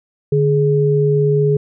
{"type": "tone pair together", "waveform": "sine", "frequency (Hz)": [147.44, 418.6], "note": ["D3", "G#4"], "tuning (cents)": [7, 14], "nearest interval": "octave + tritone", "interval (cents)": 1807, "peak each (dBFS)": -14, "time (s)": [0.32, 1.57], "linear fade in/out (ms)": 5, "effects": []}